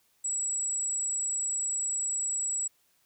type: tone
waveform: sine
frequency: 7810 Hz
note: B8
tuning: 20 cents flat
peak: -28 dBFS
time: 0.24-2.68 s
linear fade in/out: 10 ms
effects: white hiss -69 dBFS RMS until 3.05 s